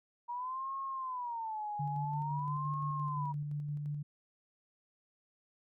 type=tone with vibrato; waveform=sine; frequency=948 Hz; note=A#5; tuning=29 cents sharp; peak=-36 dBFS; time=0.28-3.33 s; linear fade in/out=20 ms; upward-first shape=sine; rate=0.49 Hz; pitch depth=230 cents each way
type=tone with tremolo; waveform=sine; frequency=146.83 Hz; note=D3; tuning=in tune; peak=-34 dBFS; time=1.79-4.03 s; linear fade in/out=10 ms; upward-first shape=square; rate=5.8 Hz; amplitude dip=25%
effects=none